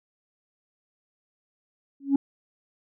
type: tone with exponential growth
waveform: sine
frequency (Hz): 277.2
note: C#4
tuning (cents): 0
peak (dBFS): -12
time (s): 2-2.16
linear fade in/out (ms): 5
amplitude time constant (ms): 34
effects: tanh soft clip ceiling -14 dBFS